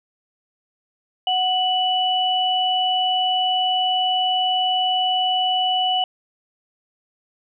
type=tone pair together; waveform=sine; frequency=740 / 2960 Hz; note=F#5 / F#7; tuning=0 / 0 cents; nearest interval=2 octaves; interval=2400 cents; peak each=-20 dBFS; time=1.27-6.04 s; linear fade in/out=2 ms; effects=none